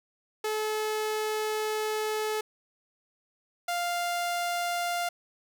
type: tone pair in turn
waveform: sawtooth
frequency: 430.6 / 698.3 Hz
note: A4 / F5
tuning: -37 / 0 cents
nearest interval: minor sixth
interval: 837 cents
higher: second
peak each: -24 dBFS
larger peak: neither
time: 0.44-2.41 / 3.68-5.09 s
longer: first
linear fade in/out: 5 ms
effects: none